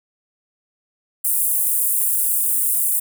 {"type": "high-pass noise", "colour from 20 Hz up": "pink", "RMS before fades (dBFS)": -19, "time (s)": [1.24, 3], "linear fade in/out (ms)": 10, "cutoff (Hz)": 8800, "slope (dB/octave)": 48, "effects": []}